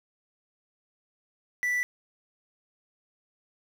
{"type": "tone with quantisation", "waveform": "triangle", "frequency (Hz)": 1971, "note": "B6", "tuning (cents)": -4, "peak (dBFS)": -23, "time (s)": [1.63, 1.83], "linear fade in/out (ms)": 0, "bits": 8, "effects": []}